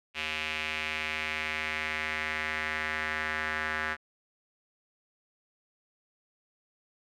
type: tone with band-pass filter sweep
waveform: square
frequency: 77.78 Hz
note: D#2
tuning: in tune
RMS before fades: -33 dBFS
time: 0.14-3.97 s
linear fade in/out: 50 ms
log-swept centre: 2600 to 1700 Hz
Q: 3.3
effects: none